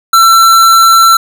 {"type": "tone", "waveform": "square", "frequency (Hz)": 1345, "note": "E6", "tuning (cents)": 34, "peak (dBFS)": -3, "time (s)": [0.13, 1.17], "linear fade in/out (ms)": 5, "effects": []}